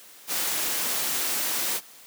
white noise, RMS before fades -27 dBFS, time 0.27-1.81 s, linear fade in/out 50 ms, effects white hiss -49 dBFS RMS until 2.06 s + high-pass 200 Hz 12 dB/octave

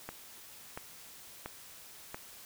click train, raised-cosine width 0.5 ms, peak -24 dBFS, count 4, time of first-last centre 0.09-2.145 s, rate 1.46 Hz, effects white hiss -52 dBFS RMS until 2.45 s

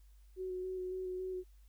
sine tone with vibrato, 370 Hz, F#4, in tune, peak -37 dBFS, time 0.36-1.44 s, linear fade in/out 50 ms, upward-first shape square, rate 3.6 Hz, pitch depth 14 cents each way, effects added 50 Hz sine -57 dBFS peak until 1.68 s + white hiss -75 dBFS RMS until 1.68 s

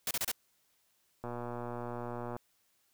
white noise bursts, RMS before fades -33 dBFS, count 4, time 0.07-0.316 s, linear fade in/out 2 ms, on 39 ms, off 30 ms
click train, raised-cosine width 1 ms, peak -26 dBFS, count 136, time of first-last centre 1.24-2.365 s, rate 120 Hz
effects white hiss -73 dBFS RMS until 2.93 s

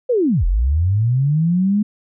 sine linear two-way sweep, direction down then up, 523.3 to 38.66 to 213.2 Hz, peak -13 dBFS, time 0.09-1.83 s, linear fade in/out 10 ms, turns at 0.45 s, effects none

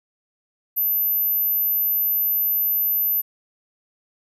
sine tone, 12110 Hz, F#9, 39 cents sharp, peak -18 dBFS, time 0.76-3.22 s, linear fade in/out 20 ms, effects none

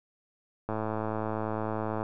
click train, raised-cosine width 1 ms, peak -18 dBFS, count 147, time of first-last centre 0.69-2.029 s, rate 109 Hz, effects none

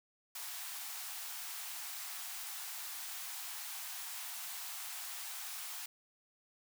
white high-pass noise, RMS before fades -44 dBFS, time 0.35-5.86 s, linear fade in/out 5 ms, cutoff 680 Hz, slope 96 dB/octave, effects none

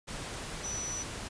sine tone in noise, 5930 Hz, F#8, 3 cents sharp, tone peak -35 dBFS, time 0.63-1.04 s, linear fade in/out 20 ms, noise pink, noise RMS -40 dBFS, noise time 0.07-1.29 s, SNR +2 dB, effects resampled to 22050 Hz

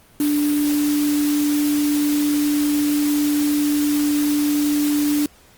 sine tone in noise, 293.7 Hz, D4, in tune, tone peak -16 dBFS, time 0.2-5.26 s, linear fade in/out 2 ms, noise white, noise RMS -29 dBFS, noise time 0.2-5.26 s, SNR +10 dB, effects pink hiss -51 dBFS RMS until 5.57 s + Opus 32 kbps

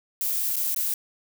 violet noise with dropouts, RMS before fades -26 dBFS, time 0.21-0.94 s, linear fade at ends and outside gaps 1 ms, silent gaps 0.558-0.565 / 0.746-0.762 s, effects none

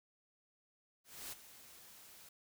white noise with ADSR envelope, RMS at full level -45 dBFS, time 1.04-2.29 s, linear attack 280 ms, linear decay 22 ms, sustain -13 dB, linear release 4 ms, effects none

